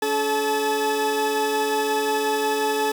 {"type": "tone cluster", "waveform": "40% pulse", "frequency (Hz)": [283.2, 430.2, 866], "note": ["C#4", "A4", "A5"], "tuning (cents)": [37, -39, -28], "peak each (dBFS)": [-30, -22, -24], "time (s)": [0.02, 2.92], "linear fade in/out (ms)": 5, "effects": ["8-bit"]}